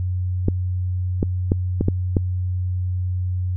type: clicks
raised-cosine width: 3 ms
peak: -5 dBFS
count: 6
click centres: 0.484 / 1.229 / 1.519 / 1.81 / 1.884 / 2.168 s
effects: added 91 Hz sine -20 dBFS peak until 3.56 s